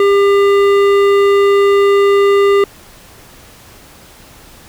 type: tone with hard clipping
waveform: sine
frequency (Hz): 400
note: G4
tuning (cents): +35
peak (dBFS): -9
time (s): 0-2.64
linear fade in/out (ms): 2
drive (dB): 13
effects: pink hiss -40 dBFS RMS until 4.68 s